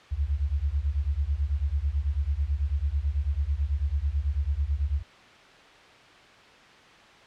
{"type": "beating tone pair", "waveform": "sine", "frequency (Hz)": [66.9, 76], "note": ["C2", "D#2"], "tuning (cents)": [39, -40], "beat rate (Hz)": 9.1, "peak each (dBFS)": -27, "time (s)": [0.11, 5.03], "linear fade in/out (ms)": 20, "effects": ["white hiss -51 dBFS RMS until 7.26 s", "low-pass 3000 Hz 12 dB/octave"]}